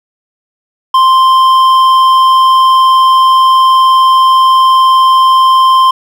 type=tone with hard clipping; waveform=triangle; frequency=1046.5 Hz; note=C6; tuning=in tune; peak=-5 dBFS; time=0.94-5.91 s; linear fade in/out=5 ms; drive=10 dB; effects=none